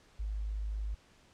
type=tone; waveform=sine; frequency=52.2 Hz; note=G#1; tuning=10 cents sharp; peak=-33 dBFS; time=0.19-0.95 s; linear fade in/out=10 ms; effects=pink hiss -63 dBFS RMS until 1.33 s + low-pass 7000 Hz 12 dB/octave